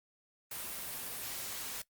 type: noise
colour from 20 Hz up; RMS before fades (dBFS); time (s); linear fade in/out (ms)
white; -41; 0.51-1.82; 5
effects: noise-tail reverb RT60 0.1 s tail -19 dB re dry + Opus 32 kbps